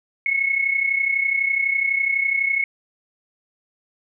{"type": "tone pair together", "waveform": "sine", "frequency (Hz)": [2185, 2217], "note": ["C#7", "C#7"], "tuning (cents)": [-26, 0], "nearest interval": "unison", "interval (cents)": 26, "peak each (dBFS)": [-19, -24], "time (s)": [0.26, 2.64], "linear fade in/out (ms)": 2, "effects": []}